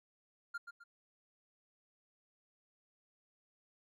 triangle tone with echo, 1400 Hz, F6, 4 cents sharp, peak -36 dBFS, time 0.54-0.58 s, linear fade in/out 10 ms, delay 130 ms, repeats 2, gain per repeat -8 dB, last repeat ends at 0.84 s, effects none

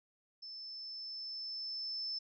sine tone with level ramp, 5274 Hz, E8, in tune, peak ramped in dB -45 to -36 dBFS, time 0.42-2.19 s, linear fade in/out 10 ms, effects none

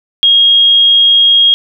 sine tone, 3265 Hz, G#7, 30 cents flat, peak -4 dBFS, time 0.23-1.54 s, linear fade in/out 0 ms, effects none

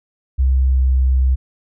sine tone with pitch glide, 65.41 to 64.85 Hz, C2 to C2, 0 to -15 cents, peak -11 dBFS, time 0.38-1.36 s, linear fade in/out 20 ms, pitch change -15 cents, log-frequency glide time 0.68-0.78 s, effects none

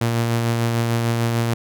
sawtooth tone with tremolo, 116.54 Hz, A#2, in tune, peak -13 dBFS, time 0.01-1.54 s, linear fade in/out 5 ms, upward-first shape sine, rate 6.7 Hz, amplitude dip 25%, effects none

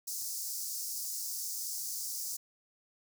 pink high-pass noise, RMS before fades -38 dBFS, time 0.07-2.37 s, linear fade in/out 10 ms, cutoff 5000 Hz, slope 48 dB/octave, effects none

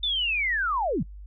sine linear sweep, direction down, 3599 to 117.1 Hz, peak -23 dBFS, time 0.03-1.03 s, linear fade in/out 5 ms, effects noise-tail reverb RT60 0.1 s tail -25 dB re dry + added 50 Hz sine -39 dBFS peak until 1.26 s

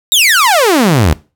sawtooth exponential sweep, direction down, 3878 to 69.3 Hz, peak -3 dBFS, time 0.12-1.13 s, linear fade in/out 0 ms, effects noise-tail reverb RT60 0.3 s tail -20 dB re dry

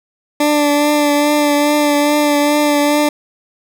20% pulse tone with vibrato, 293.7 Hz, D4, in tune, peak -6 dBFS, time 0.4-3.09 s, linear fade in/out 5 ms, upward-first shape triangle, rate 2.4 Hz, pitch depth 26 cents each way, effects none

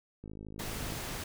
click train, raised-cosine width 3 ms, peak -32 dBFS, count 38, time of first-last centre 0.24-0.941 s, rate 52.8 Hz
pink noise, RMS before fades -39 dBFS, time 0.59-1.24 s, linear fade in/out 5 ms
effects none

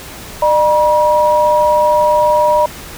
sine tone pair together, 604 / 959.3 Hz, D5 / A#5, +48 / +49 cents, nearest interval minor sixth, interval 801 cents, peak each -11 dBFS, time 0.42-2.66 s, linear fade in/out 5 ms, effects pink hiss -31 dBFS RMS until 2.97 s

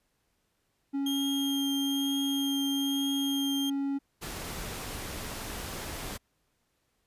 triangle tone, 277.2 Hz, C#4, in tune, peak -26 dBFS, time 0.93-3.99 s, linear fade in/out 20 ms
40% pulse tone with vibrato, 3216 Hz, G7, 44 cents sharp, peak -31 dBFS, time 1.06-3.7 s, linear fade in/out 5 ms, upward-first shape triangle, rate 1.1 Hz, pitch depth 15 cents each way
pink noise, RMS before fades -38 dBFS, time 4.21-6.18 s, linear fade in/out 20 ms
effects pink hiss -75 dBFS RMS until 7.06 s + resampled to 32000 Hz

